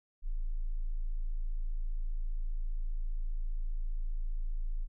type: tone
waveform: sine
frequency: 27.5 Hz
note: A0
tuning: in tune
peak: -30 dBFS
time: 0.22-4.88 s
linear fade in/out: 50 ms
effects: none